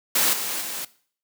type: noise with level steps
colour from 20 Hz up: white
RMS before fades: -20 / -28 / -31 dBFS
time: 0.15-0.85 s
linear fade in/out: 5 ms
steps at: 0.33 / 0.61 s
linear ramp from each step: 2 ms
effects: noise-tail reverb RT60 0.5 s tail -19 dB re dry + high-pass 200 Hz 12 dB/octave